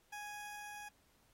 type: tone with level ramp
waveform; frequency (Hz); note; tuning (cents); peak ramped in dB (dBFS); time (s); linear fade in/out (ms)
20% pulse; 830.6; G#5; 0; -39 to -42; 0.12-0.89; 10
effects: pink hiss -72 dBFS RMS until 1.33 s + AAC 48 kbps